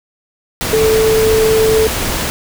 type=tone in noise; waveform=sine; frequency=440 Hz; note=A4; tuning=in tune; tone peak=-9 dBFS; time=0.73-1.87 s; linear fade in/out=0 ms; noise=pink; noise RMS=-18 dBFS; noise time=0.61-2.3 s; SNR=+6 dB; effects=none